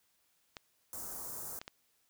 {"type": "clicks", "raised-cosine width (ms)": 0.2, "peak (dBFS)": -26, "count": 3, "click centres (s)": [0.568, 1.615, 1.679]}
{"type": "band-stop noise", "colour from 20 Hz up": "white", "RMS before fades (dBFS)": -43, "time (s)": [0.93, 1.59], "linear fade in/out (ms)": 0, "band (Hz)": [1300, 6400], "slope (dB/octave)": 24}
{"effects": ["white hiss -74 dBFS RMS until 2.09 s"]}